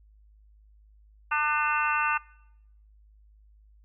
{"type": "harmonic tone with a mistuned harmonic", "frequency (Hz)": 299.4, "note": "D4", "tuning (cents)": 33, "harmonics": [3, 4, 5, 6, 7, 8, 9], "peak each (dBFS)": [-30, -28, -28, -39, -39, -38, -31], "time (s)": [1.31, 2.18], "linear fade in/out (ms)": 10, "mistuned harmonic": 8, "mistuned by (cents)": 54, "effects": ["noise-tail reverb RT60 0.8 s tail -23 dB re dry", "added 52 Hz sine -54 dBFS peak until 3.84 s"]}